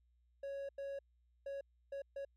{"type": "tone bursts at uneven times", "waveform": "triangle", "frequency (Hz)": 554.4, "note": "C#5", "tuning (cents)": 0, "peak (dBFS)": -39, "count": 5, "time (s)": [[0.43, 0.69], [0.78, 0.99], [1.46, 1.61], [1.92, 2.02], [2.16, 2.25]], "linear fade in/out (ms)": 5, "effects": ["added 60 Hz sine -70 dBFS peak until 2.36 s"]}